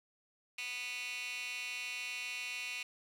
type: tone with high-pass filter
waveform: 15% pulse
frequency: 246.9 Hz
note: B3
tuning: in tune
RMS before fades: -41 dBFS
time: 0.58-2.83 s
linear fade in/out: 5 ms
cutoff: 2600 Hz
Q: 3.5
effects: low-pass 12000 Hz 12 dB/octave + 11-bit